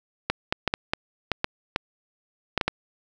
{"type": "clicks", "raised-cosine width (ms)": 0.3, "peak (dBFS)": -6, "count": 11, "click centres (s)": [0.3, 0.525, 0.677, 0.739, 0.935, 1.317, 1.444, 1.761, 2.577, 2.612, 2.68], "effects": []}